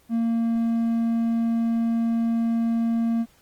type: tone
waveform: triangle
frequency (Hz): 230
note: A#3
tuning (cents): -23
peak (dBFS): -18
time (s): 0.09-3.26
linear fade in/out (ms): 50
effects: pink hiss -58 dBFS RMS until 3.41 s + Opus 24 kbps